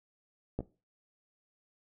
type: clicks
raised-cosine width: 2 ms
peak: -19 / -26 dBFS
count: 2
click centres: 0.59 / 0.606 s
effects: noise-tail reverb RT60 0.3 s tail -18 dB re dry